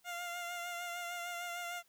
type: tone with vibrato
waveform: 15% pulse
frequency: 699 Hz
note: F5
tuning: 1 cent sharp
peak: -33 dBFS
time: 0.04-1.83 s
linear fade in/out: 50 ms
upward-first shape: sine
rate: 6.6 Hz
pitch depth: 26 cents each way
effects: white hiss -71 dBFS RMS until 1.88 s